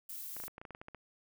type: noise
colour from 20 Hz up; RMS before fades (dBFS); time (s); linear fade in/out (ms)
violet; -44; 0.09-0.48; 5
type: clicks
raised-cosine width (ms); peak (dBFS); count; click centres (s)
0.5; -32; 12; 0.366 / 0.401 / 0.438 / 0.48 / 0.581 / 0.615 / 0.652 / 0.707 / 0.749 / 0.815 / 0.884 / 0.947
effects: none